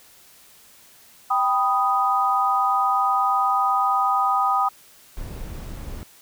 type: chord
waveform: sine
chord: G augmented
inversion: none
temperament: equal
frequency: 784 / 987.8 / 1244.5 Hz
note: G5 / B5 / D#6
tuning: 0 / 0 / 0 cents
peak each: -22 / -25 / -20 dBFS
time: 1.3-4.69 s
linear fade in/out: 10 ms
type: noise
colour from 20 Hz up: brown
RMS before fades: -33 dBFS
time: 5.17-6.03 s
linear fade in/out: 0 ms
effects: white hiss -51 dBFS RMS until 6.21 s